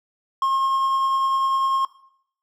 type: tone with tremolo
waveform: triangle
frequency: 1074 Hz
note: C6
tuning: 45 cents sharp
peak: -15 dBFS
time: 0.42-1.85 s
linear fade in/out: 2 ms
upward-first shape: triangle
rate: 10 Hz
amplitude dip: 25%
effects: noise-tail reverb RT60 0.7 s tail -19 dB re dry